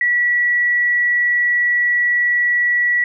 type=tone; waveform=sine; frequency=1941 Hz; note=B6; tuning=31 cents flat; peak=-13 dBFS; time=0.01-3.04 s; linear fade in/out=2 ms; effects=none